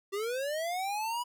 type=linear sweep; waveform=square; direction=up; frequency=384.2 to 985 Hz; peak=-32 dBFS; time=0.12-1.24 s; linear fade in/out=20 ms; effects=none